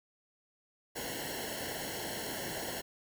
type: noise with comb filter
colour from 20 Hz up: pink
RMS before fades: -39 dBFS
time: 0.95-2.82 s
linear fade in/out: 20 ms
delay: 0.82 ms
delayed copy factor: -1
effects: none